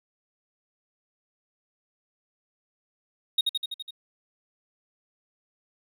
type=tone with echo; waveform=triangle; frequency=3742 Hz; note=A#7; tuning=6 cents sharp; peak=-17 dBFS; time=3.38-3.41 s; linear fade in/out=5 ms; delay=83 ms; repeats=6; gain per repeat=-3 dB; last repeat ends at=3.908 s; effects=none